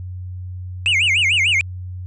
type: tone with vibrato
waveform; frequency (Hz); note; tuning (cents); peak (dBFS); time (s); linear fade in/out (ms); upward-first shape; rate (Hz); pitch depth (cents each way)
triangle; 2489; D#7; 0; -12; 0.86-1.61; 0; sine; 6.7; 300
effects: added 91 Hz sine -27 dBFS peak until 2.06 s + resampled to 22050 Hz